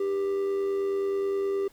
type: tone with amplitude modulation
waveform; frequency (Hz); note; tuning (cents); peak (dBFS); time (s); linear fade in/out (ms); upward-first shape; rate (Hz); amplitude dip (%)
triangle; 394.7; G4; +12; -21; 0-1.68; 5; sine; 89.5; 40
effects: pink hiss -59 dBFS RMS until 1.72 s